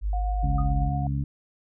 sine tone, 50.8 Hz, G#1, 38 cents flat, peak -23 dBFS, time 0.01-0.91 s, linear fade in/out 50 ms
sine tone with tremolo, 721 Hz, F#5, 45 cents flat, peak -30 dBFS, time 0.13-1.07 s, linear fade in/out 2 ms, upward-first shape triangle, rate 7.6 Hz, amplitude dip 35%
harmonic tone, 69.3 Hz, C#2, in tune, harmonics 1 / 2 / 3 / 4, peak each -29 / -26 / -36 / -36 dBFS, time 0.43-1.24 s, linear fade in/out 5 ms
sine tone with exponential decay, 1237 Hz, D#6, 10 cents flat, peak -30 dBFS, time 0.58-0.73 s, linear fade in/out 5 ms, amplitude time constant 31 ms
effects none

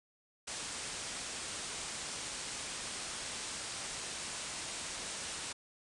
white low-pass noise, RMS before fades -42 dBFS, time 0.47-5.53 s, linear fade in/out 10 ms, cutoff 9500 Hz, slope 96 dB/octave, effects none

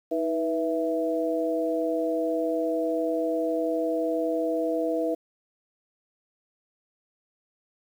sine tone cluster, 318.3 / 490.5 / 661 Hz, D#4 / B4 / E5, +39 / -12 / +5 cents, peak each -28 dBFS, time 0.11-5.15 s, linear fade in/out 10 ms, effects 9-bit

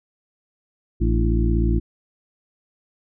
harmonic tone with a mistuned harmonic, 56.3 Hz, A1, 40 cents sharp, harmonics 1 / 2 / 3 / 4 / 5 / 6, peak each -18 / -24 / -28 / -27 / -30 / -26 dBFS, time 1-1.8 s, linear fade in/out 20 ms, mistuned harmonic 5, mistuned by +94 cents, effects none

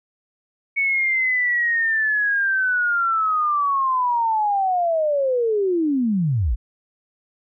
sine linear sweep, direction down, 2229 to 43.03 Hz, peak -17 dBFS, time 0.76-6.56 s, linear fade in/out 20 ms, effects none

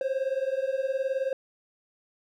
triangle beating tone pair, 523.3 / 542.3 Hz, C5 / C#5, 0 / -38 cents, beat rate 19 Hz, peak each -27 dBFS, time 0.01-1.33 s, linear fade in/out 2 ms, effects none

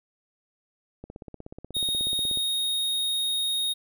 click train, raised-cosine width 2 ms, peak -26 dBFS, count 23, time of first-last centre 1.04-2.373 s, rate 16.5 Hz
square tone, 3729 Hz, A#7, in tune, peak -25 dBFS, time 1.74-3.74 s, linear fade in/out 20 ms
effects none

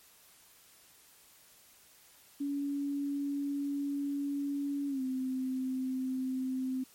sine tone with pitch glide, 282.9 to 259.4 Hz, C#4 to C4, +35 to -15 cents, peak -31 dBFS, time 2.4-6.84 s, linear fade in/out 10 ms, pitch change -150 cents, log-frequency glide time 4.88-5.02 s, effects white hiss -60 dBFS RMS until 6.94 s + MP3 64 kbps

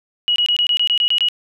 sine tone bursts, 2909 Hz, F#7, 30 cents flat, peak -13 dBFS, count 10, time 0.28-1.286 s, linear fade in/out 0 ms, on 79 ms, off 24 ms, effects none

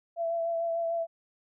sine tone with vibrato, 670 Hz, E5, 28 cents sharp, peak -27 dBFS, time 0.16-1.07 s, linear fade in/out 50 ms, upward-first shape triangle, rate 6.7 Hz, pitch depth 25 cents each way, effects none

